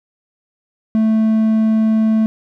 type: tone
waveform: triangle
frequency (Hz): 219.9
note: A3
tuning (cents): -1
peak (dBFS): -9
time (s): 0.95-2.26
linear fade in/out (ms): 0
effects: none